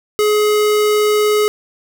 square tone, 421.6 Hz, G#4, 26 cents sharp, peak -12 dBFS, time 0.19-1.48 s, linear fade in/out 0 ms, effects 8-bit

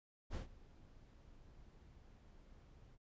brown noise with ADSR envelope, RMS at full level -39 dBFS, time 0.3-2.98 s, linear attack 48 ms, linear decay 120 ms, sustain -22 dB, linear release 44 ms, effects resampled to 16000 Hz

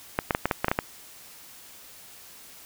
clicks, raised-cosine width 0.5 ms, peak -7 dBFS, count 9, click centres 0.189 / 0.308 / 0.349 / 0.456 / 0.512 / 0.645 / 0.683 / 0.715 / 0.789 s, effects white hiss -48 dBFS RMS until 2.65 s

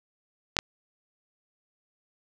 clicks, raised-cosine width 0.2 ms, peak -6 dBFS, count 2, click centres 0.567 / 0.589 s, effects none

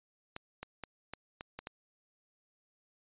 clicks, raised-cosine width 0.3 ms, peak -25 dBFS, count 7, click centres 0.364 / 0.63 / 0.837 / 1.136 / 1.409 / 1.59 / 1.671 s, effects resampled to 8000 Hz

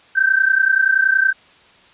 sine tone pair together, 1541 / 1571.6 Hz, G6 / G6, -30 / +4 cents, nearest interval unison, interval 34 cents, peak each -15 dBFS, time 0.15-1.33 s, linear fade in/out 20 ms, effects white hiss -49 dBFS RMS until 1.93 s + resampled to 8000 Hz

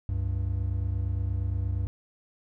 triangle tone pair together, 68.94 / 97.5 Hz, C#2 / G2, -9 / -9 cents, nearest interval tritone, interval 600 cents, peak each -28 / -26 dBFS, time 0.09-1.87 s, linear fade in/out 0 ms, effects none

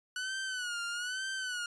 sawtooth tone with vibrato, 1476 Hz, F#6, 5 cents flat, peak -31 dBFS, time 0.16-1.66 s, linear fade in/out 2 ms, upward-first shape sine, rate 1.1 Hz, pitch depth 94 cents each way, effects resampled to 22050 Hz

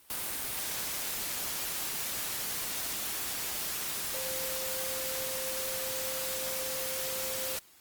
sine tone in noise, 523.3 Hz, C5, in tune, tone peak -39 dBFS, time 4.14-7.56 s, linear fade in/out 2 ms, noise white, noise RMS -35 dBFS, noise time 0.1-7.59 s, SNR -7 dB, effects white hiss -59 dBFS RMS until 7.8 s + Opus 32 kbps

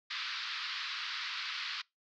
white band-pass noise, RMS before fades -39 dBFS, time 0.1-1.82 s, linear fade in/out 10 ms, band 1100 to 4700 Hz, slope 48 dB/octave, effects noise-tail reverb RT60 0.2 s tail -24 dB re dry

